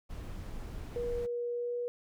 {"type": "noise", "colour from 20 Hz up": "brown", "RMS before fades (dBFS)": -41, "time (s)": [0.09, 1.27], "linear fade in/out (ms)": 20}
{"type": "tone with pitch glide", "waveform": "sine", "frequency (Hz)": [479.6, 483.5], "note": ["A#4", "B4"], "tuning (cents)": [49, -37], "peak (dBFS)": -32, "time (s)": [0.96, 1.88], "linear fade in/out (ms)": 0, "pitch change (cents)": 14, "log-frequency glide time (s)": [1.51, 1.77]}
{"effects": []}